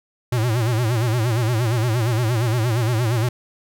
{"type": "tone with vibrato", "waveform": "square", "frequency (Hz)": 116.54, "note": "A#2", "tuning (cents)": 0, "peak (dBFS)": -18, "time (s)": [0.32, 3.29], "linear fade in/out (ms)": 5, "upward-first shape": "sine", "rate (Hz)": 8.6, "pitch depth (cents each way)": 140, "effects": []}